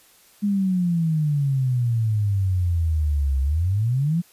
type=exponential two-way sweep; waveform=sine; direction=down then up; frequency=207.7 to 66 to 178.1 Hz; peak=-18 dBFS; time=0.42-4.22 s; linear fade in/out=20 ms; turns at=3.41 s; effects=white hiss -54 dBFS RMS until 4.32 s + resampled to 32000 Hz